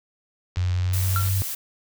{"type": "click train", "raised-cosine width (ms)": 0.2, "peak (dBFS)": -21, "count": 65, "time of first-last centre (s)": [0.56, 1.286], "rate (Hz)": 88.1}
{"type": "tone with pitch glide", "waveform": "sine", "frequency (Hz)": [90.7, 95.98], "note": ["F#2", "G2"], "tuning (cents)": [-34, -36], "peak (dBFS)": -20, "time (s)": [0.57, 1.42], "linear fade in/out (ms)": 0, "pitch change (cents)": 98, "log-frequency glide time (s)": [0.75, 1.26]}
{"type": "noise", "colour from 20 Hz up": "blue", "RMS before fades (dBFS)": -30, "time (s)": [0.93, 1.55], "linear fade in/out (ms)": 5}
{"type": "tone with exponential decay", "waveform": "triangle", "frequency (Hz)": 1366, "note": "F6", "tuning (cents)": -39, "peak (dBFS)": -19, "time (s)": [1.16, 1.34], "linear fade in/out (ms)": 1, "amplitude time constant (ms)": 37}
{"effects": []}